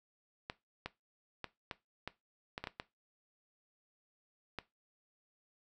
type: clicks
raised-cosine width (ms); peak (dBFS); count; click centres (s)
0.3; -23; 10; 0.499 / 0.86 / 1.443 / 1.712 / 2.076 / 2.579 / 2.64 / 2.672 / 2.799 / 4.587
effects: noise-tail reverb RT60 0.2 s tail -17 dB re dry